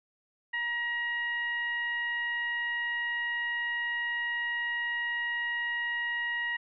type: tone with frequency modulation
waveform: sine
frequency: 1900 Hz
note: A#6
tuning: 33 cents sharp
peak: -29 dBFS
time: 0.53-6.57 s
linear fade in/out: 10 ms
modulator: 952 Hz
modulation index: 0.48
effects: none